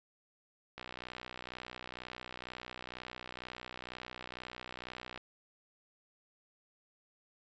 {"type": "click train", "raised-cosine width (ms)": 0.3, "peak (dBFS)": -27, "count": 274, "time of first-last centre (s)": [0.78, 5.176], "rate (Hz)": 62.1, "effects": ["resampled to 16000 Hz"]}